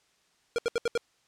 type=tone bursts; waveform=square; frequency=470 Hz; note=A#4; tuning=14 cents sharp; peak=-25 dBFS; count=5; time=0.56-0.976 s; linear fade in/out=0 ms; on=24 ms; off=74 ms; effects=white hiss -68 dBFS RMS until 1.27 s + low-pass 7000 Hz 12 dB/octave